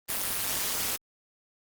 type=noise with amplitude modulation; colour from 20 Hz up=white; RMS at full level=-26 dBFS; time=0.08-0.97 s; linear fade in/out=20 ms; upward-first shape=sine; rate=193 Hz; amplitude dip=90%; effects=Opus 24 kbps